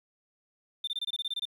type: tone bursts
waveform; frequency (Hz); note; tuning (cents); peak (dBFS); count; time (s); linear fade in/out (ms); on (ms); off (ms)
sine; 3579; A7; +29; -28; 11; 0.84-1.454; 5; 34; 24
effects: tanh soft clip ceiling -27 dBFS + 10-bit